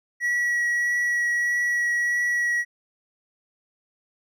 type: tone with vibrato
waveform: triangle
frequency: 1926 Hz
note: B6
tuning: 44 cents flat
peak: -19 dBFS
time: 0.2-2.65 s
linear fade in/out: 50 ms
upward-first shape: triangle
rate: 1.6 Hz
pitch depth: 10 cents each way
effects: none